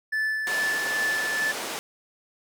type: tone with tremolo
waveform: triangle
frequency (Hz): 1747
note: A6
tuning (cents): -13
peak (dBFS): -21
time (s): 0.12-1.52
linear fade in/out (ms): 10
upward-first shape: sine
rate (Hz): 2.4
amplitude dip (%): 35
type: band-pass noise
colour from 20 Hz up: pink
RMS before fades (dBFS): -33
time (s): 0.47-1.79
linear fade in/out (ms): 0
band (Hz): 390 to 11000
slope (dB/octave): 12
effects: none